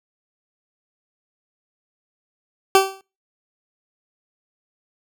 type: tone with exponential decay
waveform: 20% pulse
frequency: 386.1 Hz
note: G4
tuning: 26 cents flat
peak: -3 dBFS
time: 2.75-3.01 s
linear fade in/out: 1 ms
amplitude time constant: 55 ms
effects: noise-tail reverb RT60 0.3 s tail -22 dB re dry